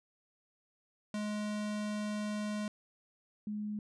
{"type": "tone pair in turn", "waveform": ["square", "sine"], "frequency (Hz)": [210, 210], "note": ["G#3", "G#3"], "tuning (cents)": [19, 19], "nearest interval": "unison", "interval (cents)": 0, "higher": "neither", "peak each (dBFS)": [-35, -35], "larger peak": "neither", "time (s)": [[1.14, 2.68], [3.47, 3.79]], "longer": "first", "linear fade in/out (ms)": 2, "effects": ["resampled to 22050 Hz"]}